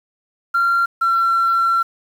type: tone pair in turn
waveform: sine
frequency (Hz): 1379 / 1356.9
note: F6 / E6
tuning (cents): -22 / +50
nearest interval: unison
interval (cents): 28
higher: first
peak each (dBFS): -12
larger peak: neither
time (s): 0.54-0.86 / 1.01-1.83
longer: second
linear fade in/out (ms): 10
effects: tanh soft clip ceiling -10 dBFS + 7-bit